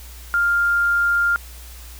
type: tone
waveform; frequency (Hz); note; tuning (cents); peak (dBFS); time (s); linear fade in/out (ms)
sine; 1400; F6; +4; -15; 0.34-1.36; 0
effects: added 60 Hz sine -37 dBFS peak until 1.99 s + white hiss -43 dBFS RMS until 1.99 s